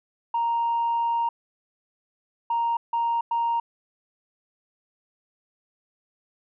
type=tone bursts at uneven times; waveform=sine; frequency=932.3 Hz; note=A#5; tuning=in tune; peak=-20 dBFS; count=4; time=0.34-1.29 / 2.5-2.77 / 2.93-3.21 / 3.31-3.6 s; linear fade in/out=5 ms; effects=tanh soft clip ceiling -18 dBFS